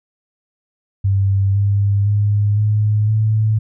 sine tone with pitch steps, 98 / 100.58 / 103.23 / 105.95 / 108.74 Hz, G2 / G2 / G#2 / G#2 / A2, 0 / +45 / -10 / +35 / -20 cents, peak -12 dBFS, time 1.04-3.59 s, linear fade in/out 10 ms, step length 510 ms, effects none

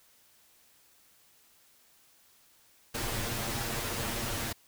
pink noise with comb filter, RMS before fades -34 dBFS, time 2.94-4.53 s, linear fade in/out 10 ms, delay 8.7 ms, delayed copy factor +0.75, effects white hiss -63 dBFS RMS until 4.67 s

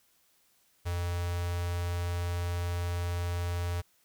square tone with notch filter, 87.31 Hz, F2, in tune, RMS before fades -32 dBFS, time 0.85-3.82 s, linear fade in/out 20 ms, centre 240 Hz, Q 1.2, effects white hiss -68 dBFS RMS until 4.04 s

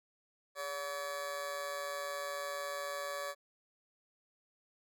20% pulse tone with amplitude modulation, 570 Hz, C#5, 48 cents sharp, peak -30 dBFS, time 0.55-3.35 s, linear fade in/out 50 ms, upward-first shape sine, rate 154 Hz, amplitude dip 60%, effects none

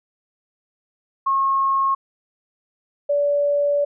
sine tone pair in turn, 1085 / 576.4 Hz, C#6 / D5, -37 / -33 cents, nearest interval major seventh, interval 1096 cents, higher first, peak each -16 dBFS, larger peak neither, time 1.26-1.95 / 3.09-3.85 s, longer second, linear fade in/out 10 ms, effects none

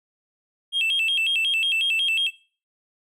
triangle tone with vibrato, 2933 Hz, F#7, 16 cents flat, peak -17 dBFS, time 0.72-2.31 s, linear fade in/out 50 ms, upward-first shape square, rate 5.5 Hz, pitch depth 170 cents each way, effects noise-tail reverb RT60 0.4 s tail -21 dB re dry + tanh soft clip ceiling -15 dBFS

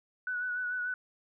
sine tone with vibrato, 1480 Hz, F#6, in tune, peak -31 dBFS, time 0.27-0.94 s, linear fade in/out 2 ms, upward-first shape sine, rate 6.8 Hz, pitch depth 29 cents each way, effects none

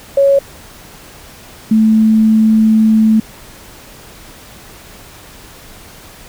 sine tone pair in turn, 554.4 / 219.3 Hz, C#5 / A3, 0 / -6 cents, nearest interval octave + major third, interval 1606 cents, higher first, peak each -6 dBFS, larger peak neither, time 0.17-0.39 / 1.71-3.2 s, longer second, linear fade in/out 5 ms, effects pink hiss -37 dBFS RMS until 6.28 s

